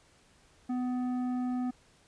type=tone with tanh clipping; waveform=sine; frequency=250 Hz; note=B3; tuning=21 cents sharp; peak=-31 dBFS; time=0.69-1.71 s; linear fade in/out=10 ms; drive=10 dB; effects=pink hiss -63 dBFS RMS until 2.07 s + resampled to 22050 Hz